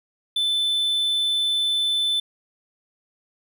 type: tone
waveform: triangle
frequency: 3520 Hz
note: A7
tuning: in tune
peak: -18 dBFS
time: 0.36-2.2 s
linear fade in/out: 5 ms
effects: none